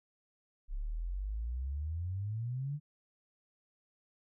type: exponential sweep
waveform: sine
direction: up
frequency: 33 to 151.4 Hz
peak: -34 dBFS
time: 0.68-2.8 s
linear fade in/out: 50 ms
effects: none